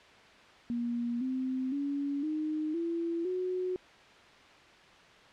sine tone with pitch steps, 237.8 / 259.3 / 282.8 / 308.4 / 336.3 / 366.7 Hz, A#3 / C4 / C#4 / D#4 / E4 / F#4, +35 / -15 / +35 / -15 / +35 / -15 cents, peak -30 dBFS, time 0.7-3.76 s, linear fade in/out 0 ms, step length 510 ms, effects white hiss -55 dBFS RMS until 5.32 s + low-pass 3000 Hz 12 dB/octave

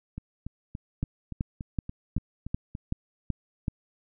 two click trains, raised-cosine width 5 ms, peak -15 / -23 dBFS, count 8 / 10, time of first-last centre 1.03-3.682 / 0.18-2.751 s, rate 2.64 / 3.5 Hz, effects none

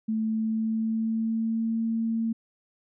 sine tone with pitch glide, 220 to 226.3 Hz, A3 to A3, 0 to +49 cents, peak -24 dBFS, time 0.08-2.33 s, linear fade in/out 10 ms, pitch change +49 cents, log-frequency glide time 0.24-1.78 s, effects none

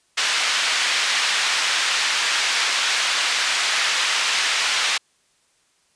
pink band-pass noise, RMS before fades -21 dBFS, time 0.17-4.98 s, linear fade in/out 10 ms, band 1700 to 5200 Hz, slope 12 dB/octave, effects white hiss -63 dBFS RMS until 5.95 s + resampled to 22050 Hz

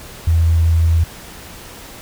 sine tone, 82.41 Hz, E2, in tune, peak -10 dBFS, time 0.27-1.04 s, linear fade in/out 5 ms, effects pink hiss -36 dBFS RMS until 2.01 s

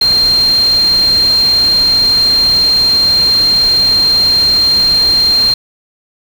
sine tone in noise, 4187 Hz, C8, in tune, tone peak -7 dBFS, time 0.01-5.54 s, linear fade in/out 5 ms, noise pink, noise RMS -24 dBFS, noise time 0.01-5.54 s, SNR +14 dB, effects none

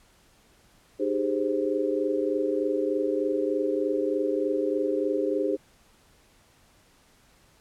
sine chord, Ab major seventh, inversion second, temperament equal with one note detuned, 304.9 / 392 / 415.3 / 523.3 Hz, Eb4 / G4 / Ab4 / C5, -35 / 0 / 0 / 0 cents, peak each -29 dBFS, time 0.99-5.57 s, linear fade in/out 20 ms, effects pink hiss -60 dBFS RMS until 7.6 s + low-pass 12000 Hz 12 dB/octave

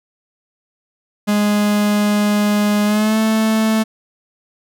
45% pulse tone with pitch glide, 207.7 to 219.8 Hz, G#3 to A3, 0 to -2 cents, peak -13 dBFS, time 1.27-3.84 s, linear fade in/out 20 ms, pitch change +98 cents, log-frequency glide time 2.85-3.18 s, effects none

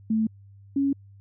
sine tone pair in turn, 220 / 277.2 Hz, A3 / C#4, 0 / 0 cents, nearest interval major third, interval 400 cents, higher second, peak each -20 dBFS, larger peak neither, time 0.1-0.27 / 0.76-0.93 s, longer neither, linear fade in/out 5 ms, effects added 99 Hz sine -47 dBFS peak until 1.2 s

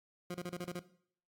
20% pulse tone bursts, 177.4 Hz, F3, 27 cents sharp, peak -33 dBFS, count 7, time 0.3-0.795 s, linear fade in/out 5 ms, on 45 ms, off 30 ms, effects noise-tail reverb RT60 0.6 s tail -17 dB re dry + AAC 64 kbps

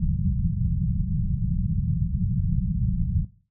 white low-pass noise, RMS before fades -24 dBFS, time 0-3.25 s, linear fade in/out 5 ms, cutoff 190 Hz, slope 96 dB/octave, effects noise-tail reverb RT60 0.4 s tail -17 dB re dry

